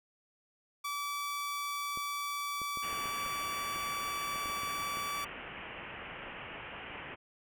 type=tone; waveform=sawtooth; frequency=1153 Hz; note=D6; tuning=32 cents flat; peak=-31 dBFS; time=0.84-5.25 s; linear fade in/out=10 ms
type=clicks; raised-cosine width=2 ms; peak=-34 dBFS; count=12; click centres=1.974 / 2.617 / 2.773 / 2.929 / 3.057 / 3.263 / 3.76 / 4.359 / 4.458 / 4.499 / 4.634 / 4.971 s
type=low-pass noise; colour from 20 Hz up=white; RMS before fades=-45 dBFS; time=2.82-7.16 s; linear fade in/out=20 ms; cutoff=3000 Hz; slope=96 dB/octave
effects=none